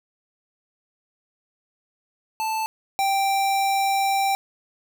square tone pair in turn, 880 / 784 Hz, A5 / G5, 0 / 0 cents, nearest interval major second, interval 200 cents, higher first, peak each -24 / -20 dBFS, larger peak second, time 2.4-2.66 / 2.99-4.35 s, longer second, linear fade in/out 0 ms, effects 8-bit

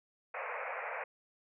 pink band-pass noise, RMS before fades -40 dBFS, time 0.34-1.04 s, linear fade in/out 5 ms, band 470 to 2500 Hz, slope 96 dB/octave, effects none

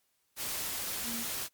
sine tone in noise, 233.1 Hz, A#3, in tune, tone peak -39 dBFS, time 1.03-1.26 s, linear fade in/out 50 ms, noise white, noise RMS -36 dBFS, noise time 0.36-1.49 s, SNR -6 dB, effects white hiss -75 dBFS RMS until 1.53 s + MP3 96 kbps

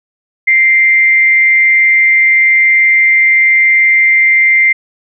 sine tone with frequency modulation, 2093 Hz, C7, in tune, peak -5 dBFS, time 0.47-4.73 s, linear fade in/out 10 ms, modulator 227 Hz, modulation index 0.21, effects none

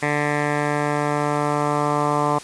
10% pulse tone with low-pass filter sweep, 147.3 Hz, D3, 6 cents sharp, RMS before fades -21 dBFS, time 0.02-2.39 s, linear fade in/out 10 ms, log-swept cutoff 1900 to 1100 Hz, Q 4.3, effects white hiss -39 dBFS RMS until 2.43 s + resampled to 22050 Hz

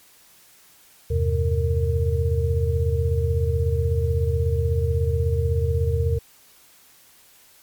sine tone cluster, 80.2 / 96.5 / 127.7 / 460.9 Hz, E2 / G2 / C3 / A#4, -47 / -27 / -42 / -20 cents, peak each -21 / -25 / -26 / -26 dBFS, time 1.1-6.19 s, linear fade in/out 10 ms, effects white hiss -53 dBFS RMS until 7.62 s + MP3 96 kbps

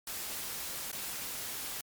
white noise with dropouts, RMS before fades -39 dBFS, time 0.07-1.81 s, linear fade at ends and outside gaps 2 ms, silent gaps 0.916-0.928 s, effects MP3 96 kbps

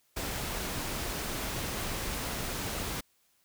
pink noise, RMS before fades -35 dBFS, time 0.16-3.01 s, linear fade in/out 10 ms, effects white hiss -70 dBFS RMS until 3.44 s

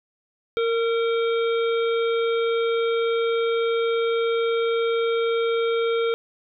harmonic tone with a mistuned harmonic, 460.9 Hz, A#4, 20 cents flat, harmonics 1 / 3 / 5 / 7 / 8, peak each -20 / -30 / -34 / -37 / -38 dBFS, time 0.57-6.14 s, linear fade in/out 0 ms, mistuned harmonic 3, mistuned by -18 cents, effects none

